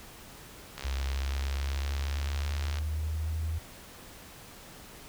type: click train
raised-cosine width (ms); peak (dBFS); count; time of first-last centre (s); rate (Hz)
0.2; -21; 138; 0.78-2.786; 68.3
type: linear sweep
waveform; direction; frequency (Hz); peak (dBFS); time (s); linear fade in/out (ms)
sine; up; 65.41 to 80.9; -29; 0.84-3.59; 10
effects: pink hiss -49 dBFS RMS until 5.08 s